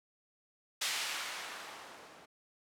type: noise with low-pass filter sweep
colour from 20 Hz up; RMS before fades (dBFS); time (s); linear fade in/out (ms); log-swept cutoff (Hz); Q
violet; -41; 0.81-2.26; 10; 3100 to 460; 0.7
effects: none